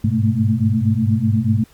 sine tone cluster, 100.8 / 105.5 / 124.6 / 216.5 / 224.7 Hz, G2 / G#2 / B2 / A3 / A3, +49 / +28 / +16 / -28 / +37 cents, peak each -20 dBFS, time 0.04-1.64 s, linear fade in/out 5 ms, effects pink hiss -51 dBFS RMS until 1.73 s + MP3 96 kbps

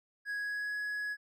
triangle tone with pitch glide, 1661.2 to 1679.5 Hz, G#6 to G#6, 0 to +19 cents, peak -32 dBFS, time 0.25-1.17 s, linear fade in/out 50 ms, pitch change +19 cents, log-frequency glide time 0.36-0.77 s, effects none

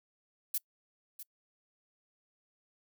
violet noise with echo, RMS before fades -32 dBFS, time 0.54-0.58 s, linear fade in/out 5 ms, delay 650 ms, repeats 1, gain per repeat -13 dB, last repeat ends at 1.23 s, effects noise-tail reverb RT60 0.1 s tail -26 dB re dry

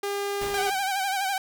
sawtooth tone, 402.7 Hz, G4, 47 cents sharp, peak -23 dBFS, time 0.03-0.7 s, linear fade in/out 5 ms
pink noise with exponential decay, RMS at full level -34 dBFS, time 0.41-1.1 s, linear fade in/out 5 ms, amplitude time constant 150 ms
sawtooth tone with vibrato, 778 Hz, G5, 13 cents flat, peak -21 dBFS, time 0.54-1.38 s, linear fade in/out 2 ms, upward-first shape sine, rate 12 Hz, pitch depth 64 cents each way
effects none

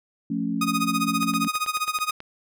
sine chord, F augmented, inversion none, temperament equal, 174.61 / 220 / 277.2 Hz, F3 / A3 / C#4, 0 / 0 / 0 cents, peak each -30 / -27 / -27 dBFS, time 0.3-1.48 s, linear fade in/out 5 ms
sawtooth tone with tremolo, 1244.5 Hz, D#6, in tune, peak -17 dBFS, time 0.61-2.11 s, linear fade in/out 5 ms, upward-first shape sine, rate 15 Hz, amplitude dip 90%
click train, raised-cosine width 0.3 ms, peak -22 dBFS, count 10, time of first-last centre 1.23-2.204 s, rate 9.24 Hz
effects none

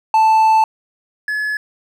triangle tone pair in turn, 880 / 1706 Hz, A5 / G#6, 0 / +46 cents, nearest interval major seventh, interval 1146 cents, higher second, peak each -7 / -16 dBFS, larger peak first, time 0.14-0.64 / 1.28-1.57 s, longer first, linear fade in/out 2 ms, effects none

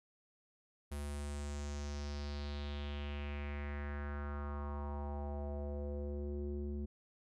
square tone with low-pass filter sweep, 72.4 Hz, D2, 24 cents flat, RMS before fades -41 dBFS, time 0.91-6.86 s, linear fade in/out 10 ms, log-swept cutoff 11000 to 290 Hz, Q 3.4, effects none

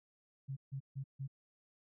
sine tone bursts, 135.7 Hz, C#3, 36 cents flat, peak -38 dBFS, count 4, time 0.48-1.278 s, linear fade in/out 20 ms, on 87 ms, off 150 ms, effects none

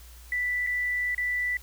sine tone with dropouts, 1975.5 Hz, B6, in tune, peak -25 dBFS, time 0.32-1.57 s, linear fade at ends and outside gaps 2 ms, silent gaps 0.666-0.671 / 1.148-1.179 s, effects added 59 Hz sine -46 dBFS peak until 1.62 s + white hiss -53 dBFS RMS until 1.62 s

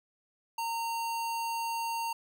square tone, 920 Hz, A#5, 23 cents flat, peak -32 dBFS, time 0.58-2.13 s, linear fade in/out 5 ms, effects none

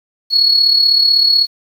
sine tone with amplitude modulation, 4355 Hz, C#8, 31 cents flat, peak -5 dBFS, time 0.3-1.47 s, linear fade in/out 50 ms, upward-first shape sine, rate 36 Hz, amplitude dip 60%, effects tanh soft clip ceiling -1 dBFS + 7-bit

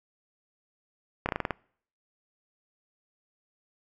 slowing click train, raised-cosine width 0.5 ms, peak -12 dBFS, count 7, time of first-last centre 1.26-1.508 s, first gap 29 ms, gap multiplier 1.14, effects noise-tail reverb RT60 0.6 s tail -26 dB re dry

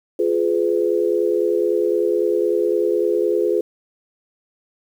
sine chord, F diminished, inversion none, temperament just, 349.2 / 419.1 / 502.9 Hz, F4 / Ab4 / Cb5, 0 / +16 / +31 cents, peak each -20 / -19 / -22 dBFS, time 0.19-3.61 s, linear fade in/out 5 ms, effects 8-bit

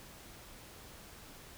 silence, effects pink hiss -53 dBFS RMS until 1.57 s

